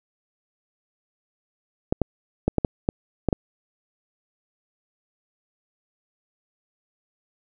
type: clicks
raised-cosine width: 2 ms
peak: -6 dBFS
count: 8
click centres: 1.925 / 2.017 / 2.48 / 2.583 / 2.648 / 2.889 / 3.287 / 3.328 s
effects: none